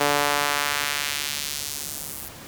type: tone with high-pass filter sweep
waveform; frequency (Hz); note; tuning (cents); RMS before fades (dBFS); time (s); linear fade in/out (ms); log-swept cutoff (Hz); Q
sawtooth; 144.7; D3; -25; -26; 0-2.29; 10; 510 to 12000; 0.83
effects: pink hiss -41 dBFS RMS until 2.47 s + high-pass 60 Hz 12 dB/octave